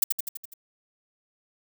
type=noise with echo; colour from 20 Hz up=violet; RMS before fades=-19 dBFS; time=0.02-0.04 s; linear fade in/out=5 ms; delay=83 ms; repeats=6; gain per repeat=-4 dB; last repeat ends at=0.538 s; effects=none